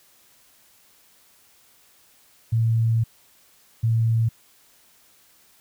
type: tone pair in turn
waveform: sine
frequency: 113.8 / 113.8 Hz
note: A#2 / A#2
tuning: -41 / -41 cents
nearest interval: unison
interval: 0 cents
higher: neither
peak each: -17 dBFS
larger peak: neither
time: 2.52-3.04 / 3.83-4.29 s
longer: first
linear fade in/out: 10 ms
effects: white hiss -57 dBFS RMS until 5.6 s